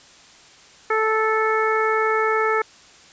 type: harmonic tone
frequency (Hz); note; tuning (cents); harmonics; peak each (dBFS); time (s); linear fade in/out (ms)
438.4; A4; -6; 1 / 2 / 3 / 4 / 5; -21 / -26 / -22 / -26 / -28; 0.9-2.62; 5
effects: white hiss -48 dBFS RMS until 3.12 s + resampled to 16000 Hz

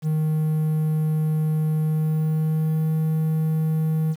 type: tone with pitch glide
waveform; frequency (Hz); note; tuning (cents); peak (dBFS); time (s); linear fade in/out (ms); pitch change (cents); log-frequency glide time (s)
triangle; 155.56 to 157.91; D#3 to D#3; 0 to +26; -17; 0.02-4.16; 50; +26; 1.8-2.91
effects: 8-bit

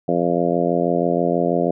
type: harmonic tone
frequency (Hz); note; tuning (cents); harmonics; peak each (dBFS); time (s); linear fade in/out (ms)
86.2; F2; -22; 2 / 3 / 4 / 5 / 6 / 7 / 8; -24 / -24 / -24 / -24 / -24 / -24 / -24; 0.08-1.71; 5
effects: none

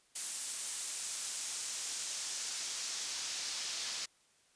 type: noise with band-pass filter sweep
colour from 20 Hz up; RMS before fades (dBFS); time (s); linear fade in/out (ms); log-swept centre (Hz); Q
pink; -40; 0.15-4.06; 10; 9000 to 5000; 1.4
effects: white hiss -69 dBFS RMS until 4.55 s + resampled to 22050 Hz

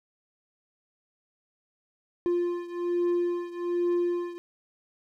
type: beating tone pair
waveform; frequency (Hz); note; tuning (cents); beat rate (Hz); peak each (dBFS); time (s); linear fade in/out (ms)
triangle; 349.2 / 350.4; F4 / F4; 0 / +6; 1.2; -25 / -28; 2.26-4.38; 0
effects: none

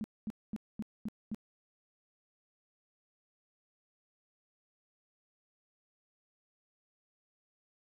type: tone bursts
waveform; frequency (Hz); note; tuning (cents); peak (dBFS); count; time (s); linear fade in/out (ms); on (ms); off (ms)
sine; 215.2; A3; -38; -34; 6; 0.01-1.346; 0; 31; 230
effects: none

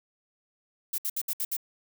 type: noise bursts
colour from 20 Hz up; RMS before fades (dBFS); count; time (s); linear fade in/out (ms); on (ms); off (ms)
violet; -30; 6; 0.93-1.567; 5; 52; 65
effects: none

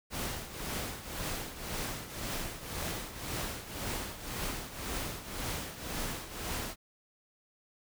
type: noise with tremolo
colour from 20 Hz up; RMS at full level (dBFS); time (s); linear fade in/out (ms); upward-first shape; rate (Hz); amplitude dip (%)
pink; -35; 0.1-6.76; 50; triangle; 1.9; 75
effects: none

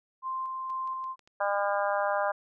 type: tone with tremolo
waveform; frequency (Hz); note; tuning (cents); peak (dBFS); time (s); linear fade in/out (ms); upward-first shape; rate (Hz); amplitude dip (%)
sine; 1046.5; C6; 0; -30; 0.22-1.16; 50; square; 2.1; 25
type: clicks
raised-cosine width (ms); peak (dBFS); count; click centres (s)
0.2; -39; 5; 0.702 / 0.875 / 1.041 / 1.193 / 1.275
type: harmonic tone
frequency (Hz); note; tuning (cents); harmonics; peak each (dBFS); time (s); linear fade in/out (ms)
201.6; G3; +49; 3 / 4 / 5 / 6 / 7 / 8; -29 / -31 / -33 / -35 / -36 / -37; 1.4-2.32; 10
effects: none

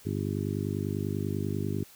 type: harmonic tone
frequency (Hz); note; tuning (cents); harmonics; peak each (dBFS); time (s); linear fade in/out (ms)
50.1; G1; +38; 2 / 3 / 4 / 5 / 6 / 7 / 8; -33 / -35 / -36 / -37 / -38 / -38 / -39; 0.05-1.84; 10
effects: white hiss -54 dBFS RMS until 1.95 s

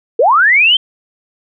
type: linear sweep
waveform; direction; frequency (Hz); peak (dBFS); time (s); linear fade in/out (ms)
sine; up; 415.3 to 3182; -6; 0.19-0.77; 5
effects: none

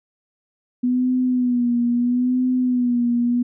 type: tone with vibrato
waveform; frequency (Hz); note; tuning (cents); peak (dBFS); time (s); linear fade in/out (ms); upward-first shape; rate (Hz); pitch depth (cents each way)
sine; 246.4; B3; -4; -16; 0.83-3.43; 10; sine; 0.76; 53
effects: none

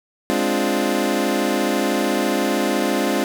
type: chord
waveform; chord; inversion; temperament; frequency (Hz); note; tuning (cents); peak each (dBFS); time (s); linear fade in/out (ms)
25% pulse; D half-diminished seventh; second; equal; 207.7 / 261.6 / 293.7 / 349.2; Ab3 / C4 / D4 / F4; 0 / 0 / 0 / 0; -20; 0.3-3.24; 0
effects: none

